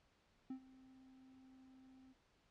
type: tone with ADSR envelope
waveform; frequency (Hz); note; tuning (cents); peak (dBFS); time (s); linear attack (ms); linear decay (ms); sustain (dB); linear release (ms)
triangle; 261.6; C4; 0; -40; 0.5-2.14; 4; 88; -19; 25
effects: pink hiss -75 dBFS RMS until 2.5 s + low-pass 5000 Hz 12 dB/octave